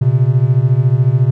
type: beating tone pair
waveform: triangle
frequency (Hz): 120.6 / 134.6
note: B2 / C3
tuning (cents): -41 / +49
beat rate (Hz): 14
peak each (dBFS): -10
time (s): 0.01-1.31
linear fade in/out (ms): 10
effects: none